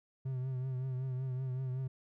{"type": "tone with vibrato", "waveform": "triangle", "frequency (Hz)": 129.6, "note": "C3", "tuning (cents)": -16, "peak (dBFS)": -32, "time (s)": [0.25, 1.88], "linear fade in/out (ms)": 10, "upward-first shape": "triangle", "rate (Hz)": 5.3, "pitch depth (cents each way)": 56, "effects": []}